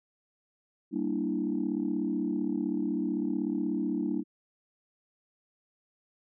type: chord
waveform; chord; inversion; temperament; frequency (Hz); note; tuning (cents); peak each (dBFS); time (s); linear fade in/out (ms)
sine; E half-diminished seventh; first; equal; 196 / 233.1 / 293.7 / 329.6; G3 / Bb3 / D4 / E4; 0 / 0 / 0 / 0; -34 / -33 / -31 / -33; 0.91-4.24; 50
effects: tanh soft clip ceiling -19 dBFS